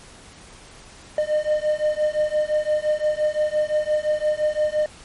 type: beating tone pair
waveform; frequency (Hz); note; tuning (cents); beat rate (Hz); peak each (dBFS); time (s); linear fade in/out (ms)
triangle; 605 / 610.8; D#5 / D#5; -49 / -32; 5.8; -20; 1.18-4.86; 2
effects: pink hiss -45 dBFS RMS until 5.04 s + MP3 48 kbps